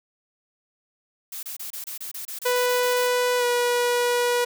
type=noise bursts; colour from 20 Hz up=blue; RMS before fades=-34 dBFS; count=13; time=1.32-3.074 s; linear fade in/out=5 ms; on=110 ms; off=27 ms
type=tone with pitch glide; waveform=sawtooth; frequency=494.3 to 485.5 Hz; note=B4 to B4; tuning=+1 to -30 cents; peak=-16 dBFS; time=2.45-4.45 s; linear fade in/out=10 ms; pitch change=-31 cents; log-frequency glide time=3.38-3.44 s
effects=none